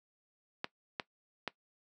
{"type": "clicks", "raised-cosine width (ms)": 0.3, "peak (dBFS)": -18, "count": 3, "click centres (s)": [0.644, 0.998, 1.477], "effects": ["noise-tail reverb RT60 0.1 s tail -19 dB re dry", "high-pass 200 Hz 12 dB/octave"]}